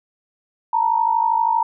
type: tone pair together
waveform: sine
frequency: 896 / 948.6 Hz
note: A5 / A#5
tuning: +31 / +30 cents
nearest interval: minor second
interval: 99 cents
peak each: -18 dBFS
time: 0.73-1.63 s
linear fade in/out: 5 ms
effects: none